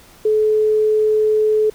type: tone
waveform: sine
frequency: 430 Hz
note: A4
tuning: 40 cents flat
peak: -12 dBFS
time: 0.25-1.7 s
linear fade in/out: 5 ms
effects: pink hiss -46 dBFS RMS until 1.74 s